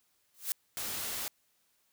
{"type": "noise with exponential growth", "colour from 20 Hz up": "blue", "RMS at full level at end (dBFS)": -28, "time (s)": [0.34, 0.52], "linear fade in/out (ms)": 1, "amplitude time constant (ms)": 38}
{"type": "noise", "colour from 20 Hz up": "white", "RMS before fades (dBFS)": -37, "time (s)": [0.77, 1.28], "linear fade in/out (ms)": 0}
{"effects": ["white hiss -73 dBFS RMS until 1.92 s"]}